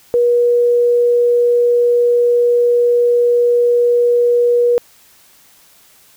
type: tone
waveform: sine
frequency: 481 Hz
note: B4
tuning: 46 cents flat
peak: -9 dBFS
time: 0.14-4.78 s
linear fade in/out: 0 ms
effects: white hiss -48 dBFS RMS until 6.16 s